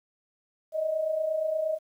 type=tone pair together; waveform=sine; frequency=603.5 / 632 Hz; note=D5 / D#5; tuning=+47 / +27 cents; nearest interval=minor second; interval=80 cents; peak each=-33 / -26 dBFS; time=0.72-1.79 s; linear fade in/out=50 ms; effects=10-bit